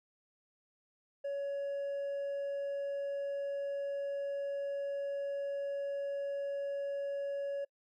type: tone with hard clipping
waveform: sine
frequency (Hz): 561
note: C#5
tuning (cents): +21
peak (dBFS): -35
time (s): 1.24-7.65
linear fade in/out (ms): 10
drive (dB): 2
effects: noise-tail reverb RT60 0.1 s tail -26 dB re dry